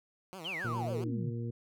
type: tone with vibrato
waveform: 10% pulse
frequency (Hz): 174.61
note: F3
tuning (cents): 0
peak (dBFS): -35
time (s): 0.33-1.04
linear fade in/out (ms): 0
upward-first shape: sine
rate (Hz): 7.3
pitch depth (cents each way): 180
type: exponential sweep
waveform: sine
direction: down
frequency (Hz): 3322 to 120.4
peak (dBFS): -35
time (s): 0.44-1.32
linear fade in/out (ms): 20
type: harmonic tone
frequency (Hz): 117.3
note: A#2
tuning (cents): +11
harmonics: 1 / 2 / 3 / 4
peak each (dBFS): -35 / -41 / -45 / -47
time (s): 0.64-1.51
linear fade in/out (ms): 10
effects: none